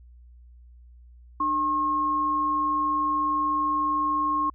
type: tone pair together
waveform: sine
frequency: 300 / 1078.4 Hz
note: D4 / C#6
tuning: +37 / -48 cents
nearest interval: octave + minor seventh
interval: 2215 cents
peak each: -32 / -22 dBFS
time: 1.4-4.5 s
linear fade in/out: 5 ms
effects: added 60 Hz sine -47 dBFS peak until 4.54 s